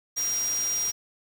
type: tone in noise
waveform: sine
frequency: 5700 Hz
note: F8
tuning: 34 cents sharp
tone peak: -25 dBFS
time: 0.16-0.92 s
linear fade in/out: 20 ms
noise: white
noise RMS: -36 dBFS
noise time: 0.16-0.92 s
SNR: +8 dB
effects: none